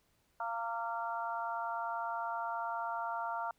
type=harmonic tone with a mistuned harmonic; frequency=230.1 Hz; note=A#3; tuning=22 cents flat; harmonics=3 / 4 / 5 / 6; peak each=-40 / -38 / -44 / -41 dBFS; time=0.4-3.51 s; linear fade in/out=2 ms; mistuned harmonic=5; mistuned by=+22 cents; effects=pink hiss -74 dBFS RMS until 3.58 s